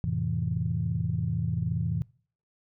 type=chord; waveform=sine; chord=F major seventh; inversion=none; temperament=equal; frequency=87.31 / 110 / 130.81 / 164.81 Hz; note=F2 / A2 / C3 / E3; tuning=0 / 0 / 0 / 0 cents; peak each=-33 / -30 / -32 / -30 dBFS; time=0.04-2.02 s; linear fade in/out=0 ms; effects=noise-tail reverb RT60 0.5 s tail -24 dB re dry + tanh soft clip ceiling -15 dBFS